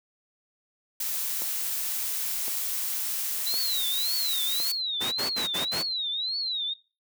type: noise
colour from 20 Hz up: blue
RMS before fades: -30 dBFS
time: 1-4.72 s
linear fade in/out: 5 ms
type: click train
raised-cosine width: 1 ms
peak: -25 dBFS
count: 4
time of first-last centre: 1.42-4.601 s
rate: 0.943 Hz
type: tone with vibrato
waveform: sine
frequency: 3951 Hz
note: B7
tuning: in tune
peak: -27 dBFS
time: 3.46-6.74 s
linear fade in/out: 10 ms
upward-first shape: triangle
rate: 1.8 Hz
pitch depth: 220 cents each way
type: noise bursts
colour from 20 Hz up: pink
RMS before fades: -31 dBFS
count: 5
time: 5-5.832 s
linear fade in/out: 20 ms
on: 120 ms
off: 58 ms
effects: noise-tail reverb RT60 0.3 s tail -20 dB re dry + high-pass 200 Hz 12 dB/octave